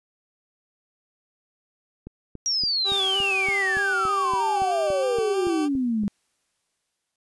click train, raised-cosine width 3 ms, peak -24 dBFS, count 15, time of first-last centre 2.07-6.036 s, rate 3.53 Hz
sine exponential sweep, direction down, 5740 to 198.9 Hz, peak -21 dBFS, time 2.46-6.08 s, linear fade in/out 0 ms
20% pulse tone with vibrato, 388.9 Hz, G4, 14 cents flat, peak -23 dBFS, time 2.84-5.69 s, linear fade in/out 50 ms, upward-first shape square, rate 3.2 Hz, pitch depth 24 cents each way
white noise with exponential decay, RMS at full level -39 dBFS, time 2.92-7.16 s, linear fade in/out 2 ms, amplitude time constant 920 ms
effects resampled to 24000 Hz

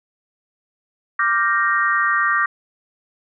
sine chord, G minor seventh, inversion second, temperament equal, 1174.7 / 1396.9 / 1568 / 1864.7 Hz, D6 / F6 / G6 / Bb6, 0 / 0 / 0 / 0 cents, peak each -19 / -24 / -22 / -20 dBFS, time 1.19-2.46 s, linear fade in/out 5 ms, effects none

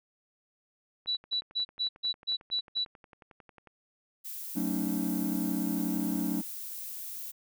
click train, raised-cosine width 0.5 ms, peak -37 dBFS, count 30, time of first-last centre 1.06-3.673 s, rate 11.1 Hz
sine tone bursts, 3943 Hz, B7, 4 cents flat, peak -27 dBFS, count 8, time 1.07-2.85 s, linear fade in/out 20 ms, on 100 ms, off 140 ms
violet noise, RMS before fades -40 dBFS, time 4.24-7.32 s, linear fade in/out 20 ms
triangle chord, D# half-diminished seventh, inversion first, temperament just, 186.68 / 224 / 280 / 311.1 Hz, F#3 / A3 / C#4 / D#4, +16 / +31 / +18 / 0 cents, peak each -32 / -32 / -32 / -33 dBFS, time 4.55-6.42 s, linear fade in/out 20 ms
effects none

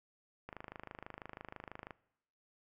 click train, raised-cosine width 0.5 ms, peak -30 dBFS, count 38, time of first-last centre 0.49-1.908 s, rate 26.1 Hz, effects noise-tail reverb RT60 0.8 s tail -21 dB re dry

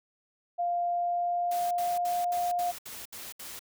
sine tone with pitch glide, 698.5 to 706.2 Hz, F5 to F5, 0 to +19 cents, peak -26 dBFS, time 0.58-2.72 s, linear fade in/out 20 ms, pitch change +19 cents, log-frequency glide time 0.85-2.16 s
white noise bursts, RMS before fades -42 dBFS, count 8, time 1.51-3.593 s, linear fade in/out 5 ms, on 200 ms, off 69 ms
effects none

